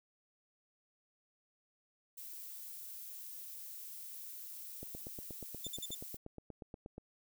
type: noise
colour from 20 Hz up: violet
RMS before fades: -48 dBFS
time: 2.17-6.17 s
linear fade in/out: 10 ms
type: click train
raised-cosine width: 2 ms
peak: -33 dBFS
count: 19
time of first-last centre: 4.83-6.981 s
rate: 8.37 Hz
type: tone bursts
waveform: 25% pulse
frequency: 3552 Hz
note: A7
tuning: 16 cents sharp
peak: -36 dBFS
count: 4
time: 5.64-5.949 s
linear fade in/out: 5 ms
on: 36 ms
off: 55 ms
effects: none